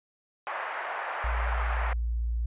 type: band-pass noise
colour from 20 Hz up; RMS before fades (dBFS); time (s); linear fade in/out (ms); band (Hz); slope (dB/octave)
pink; -34; 0.47-1.93; 0; 670 to 2000; 24
type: tone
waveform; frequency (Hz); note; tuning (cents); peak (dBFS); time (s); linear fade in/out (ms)
sine; 57.8; A#1; -14; -26; 1.24-2.46; 5
effects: resampled to 8000 Hz